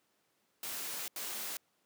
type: noise bursts at uneven times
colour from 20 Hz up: white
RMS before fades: -40 dBFS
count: 2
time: 0.63-1.08 / 1.16-1.57 s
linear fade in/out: 2 ms
effects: pink hiss -75 dBFS RMS until 1.85 s + high-pass 200 Hz 12 dB/octave